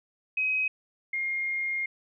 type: tone pair in turn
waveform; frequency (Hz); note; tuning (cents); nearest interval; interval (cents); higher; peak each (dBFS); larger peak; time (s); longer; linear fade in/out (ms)
sine; 2532 / 2129; D#7 / C7; +30 / +30; minor third; 300; first; -24 / -27; first; 0.37-0.68 / 1.13-1.86; second; 5
effects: none